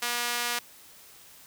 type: tone with high-pass filter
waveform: sawtooth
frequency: 240.3 Hz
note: B3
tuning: 47 cents flat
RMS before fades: -30 dBFS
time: 0.02-0.59 s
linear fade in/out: 5 ms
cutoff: 1300 Hz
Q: 0.55
effects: white hiss -52 dBFS RMS until 1.46 s